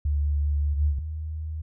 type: tone with vibrato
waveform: sine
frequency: 72.9 Hz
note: D2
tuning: 12 cents flat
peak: -21 dBFS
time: 0.05-0.99 s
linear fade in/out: 5 ms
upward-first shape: sine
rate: 5.2 Hz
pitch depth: 12 cents each way
type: tone with pitch glide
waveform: sine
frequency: 77.78 to 78.23 Hz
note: D#2 to D#2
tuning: 0 to +10 cents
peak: -29 dBFS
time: 0.73-1.62 s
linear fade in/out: 10 ms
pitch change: +10 cents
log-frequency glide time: 1.05-1.51 s
effects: none